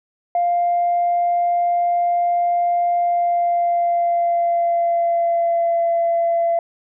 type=tone with pitch glide; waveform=sine; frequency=698.5 to 677.8 Hz; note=F5 to E5; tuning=0 to +48 cents; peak=-14 dBFS; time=0.35-6.59 s; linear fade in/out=2 ms; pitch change=-52 cents; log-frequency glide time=2.97-5.87 s; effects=tanh soft clip ceiling -11 dBFS